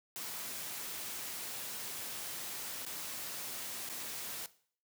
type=noise with dropouts; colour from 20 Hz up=white; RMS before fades=-42 dBFS; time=0.16-4.46 s; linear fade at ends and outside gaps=0 ms; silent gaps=2.851-2.864 / 3.89-3.897 s; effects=noise-tail reverb RT60 0.5 s tail -17 dB re dry + high-pass 100 Hz 12 dB/octave